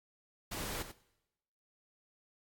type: noise with echo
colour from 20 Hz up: pink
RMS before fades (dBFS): -40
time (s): 0.51-0.83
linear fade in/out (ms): 10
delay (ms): 91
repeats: 1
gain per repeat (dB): -10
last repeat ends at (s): 0.921
effects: noise-tail reverb RT60 0.9 s tail -20 dB re dry + AAC 64 kbps